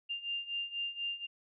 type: beating tone pair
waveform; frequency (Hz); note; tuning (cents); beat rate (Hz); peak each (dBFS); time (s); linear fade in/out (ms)
sine; 2794 / 2798.1; F7 / F7; 0 / +3; 4.1; -40 / -37; 0.09-1.27; 20
effects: none